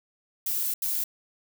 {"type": "noise bursts at uneven times", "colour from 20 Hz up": "violet", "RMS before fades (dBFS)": -28, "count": 2, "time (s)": [[0.46, 0.74], [0.82, 1.04]], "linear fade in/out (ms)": 5, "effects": []}